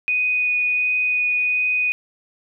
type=tone with vibrato; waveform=sine; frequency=2483 Hz; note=D#7; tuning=4 cents flat; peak=-17 dBFS; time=0.08-1.92 s; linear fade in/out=0 ms; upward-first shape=sine; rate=1.4 Hz; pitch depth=8 cents each way; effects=none